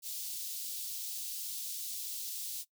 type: high-pass noise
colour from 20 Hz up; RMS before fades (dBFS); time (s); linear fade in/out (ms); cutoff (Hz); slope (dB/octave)
white; -40; 0.02-2.65; 50; 3500; 24
effects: noise-tail reverb RT60 0.1 s tail -18 dB re dry